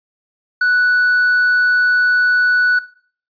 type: tone with tanh clipping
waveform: sine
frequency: 1480 Hz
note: F#6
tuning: in tune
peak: -12 dBFS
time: 0.61-2.79 s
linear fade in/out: 5 ms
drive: 3 dB
effects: noise-tail reverb RT60 0.5 s tail -18 dB re dry + resampled to 11025 Hz